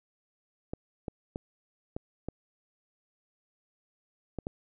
clicks, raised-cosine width 2 ms, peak -21 dBFS, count 7, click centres 0.735 / 1.082 / 1.359 / 1.965 / 2.286 / 4.387 / 4.469 s, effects none

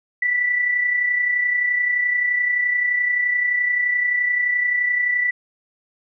sine tone with amplitude modulation, 1968 Hz, B6, 7 cents flat, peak -15 dBFS, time 0.22-5.31 s, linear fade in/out 5 ms, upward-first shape sine, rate 31.6 Hz, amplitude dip 45%, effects none

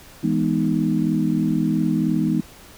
sine chord, E major seventh, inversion none, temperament equal, 164.81 / 207.7 / 246.9 / 311.1 Hz, E3 / G#3 / B3 / D#4, 0 / 0 / 0 / 0 cents, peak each -23 dBFS, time 0.23-2.41 s, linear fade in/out 10 ms, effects pink hiss -45 dBFS RMS until 2.77 s

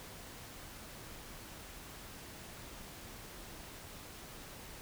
silence, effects pink hiss -50 dBFS RMS until 4.81 s

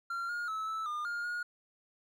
triangle tone with pitch steps, 1378 / 1424 / 1300 / 1312 / 1210 / 1414 / 1436 Hz, F6 / F6 / E6 / E6 / D#6 / F6 / F6, -24 / +33 / -24 / -9 / -49 / +21 / +48 cents, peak -32 dBFS, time 0.1-1.43 s, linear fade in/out 5 ms, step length 190 ms, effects none

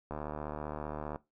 click train, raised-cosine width 1 ms, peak -24 dBFS, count 80, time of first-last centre 0.11-1.159 s, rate 75.3 Hz, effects noise-tail reverb RT60 0.2 s tail -18 dB re dry

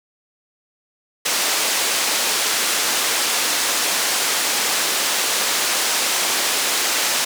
white band-pass noise, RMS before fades -20 dBFS, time 1.25-7.25 s, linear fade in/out 10 ms, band 330 to 8000 Hz, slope 12 dB/octave, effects none

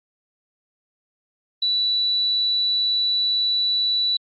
sine tone, 3951 Hz, B7, in tune, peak -18 dBFS, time 1.62-4.17 s, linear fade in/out 5 ms, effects Opus 48 kbps

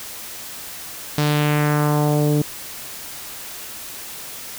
sawtooth tone with low-pass filter sweep, 148.7 Hz, D3, 22 cents sharp, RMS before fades -18 dBFS, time 1.18-2.42 s, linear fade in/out 2 ms, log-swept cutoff 5200 to 370 Hz, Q 1.7, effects white hiss -34 dBFS RMS until 4.58 s

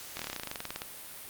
slowing click train, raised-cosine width 0.2 ms, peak -18 dBFS, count 18, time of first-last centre 0.17-0.819 s, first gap 23 ms, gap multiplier 1.06, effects white hiss -45 dBFS RMS until 1.29 s + Opus 48 kbps

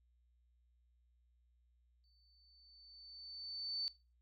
sine tone with exponential growth, 4528 Hz, C#8, 36 cents sharp, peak -36 dBFS, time 2.04-3.88 s, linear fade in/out 0 ms, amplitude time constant 400 ms, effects noise-tail reverb RT60 0.3 s tail -20 dB re dry + added 60 Hz sine -70 dBFS peak until 4.21 s

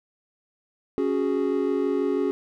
triangle chord, C# suspended fourth, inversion none, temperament just, 277.2 / 369.6 / 415.8 Hz, C#4 / F#4 / G#4, 0 / -2 / +2 cents, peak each -24 dBFS, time 0.98-2.31 s, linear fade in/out 0 ms, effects none

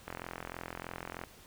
click train, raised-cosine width 0.5 ms, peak -24 dBFS, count 51, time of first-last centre 0.08-1.237 s, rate 43.2 Hz, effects pink hiss -56 dBFS RMS until 1.46 s

